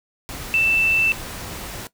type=tone in noise; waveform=sine; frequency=2659 Hz; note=E7; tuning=14 cents sharp; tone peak=-15 dBFS; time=0.54-1.12 s; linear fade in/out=0 ms; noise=pink; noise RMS=-33 dBFS; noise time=0.29-1.87 s; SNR=+15 dB; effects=noise-tail reverb RT60 0.1 s tail -17 dB re dry